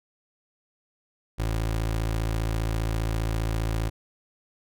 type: tone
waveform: 25% pulse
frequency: 55 Hz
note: A1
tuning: in tune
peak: -21 dBFS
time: 1.38-3.9 s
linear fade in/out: 20 ms
effects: none